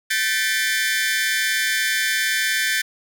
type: tone cluster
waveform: sawtooth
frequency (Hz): 1544 / 1761 / 1962 / 2160 / 2361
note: G6 / A6 / B6 / C#7 / D7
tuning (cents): -27 / +1 / -12 / -45 / +9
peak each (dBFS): -21 / -18 / -27 / -27 / -27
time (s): 0.1-2.82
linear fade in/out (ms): 10
effects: none